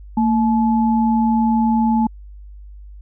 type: tone pair together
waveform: sine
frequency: 227.8 / 860 Hz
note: A#3 / A5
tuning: -40 / -40 cents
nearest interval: octave + major seventh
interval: 2300 cents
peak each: -14 / -20 dBFS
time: 0.17-2.07 s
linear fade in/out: 5 ms
effects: added 50 Hz sine -35 dBFS peak until 3.01 s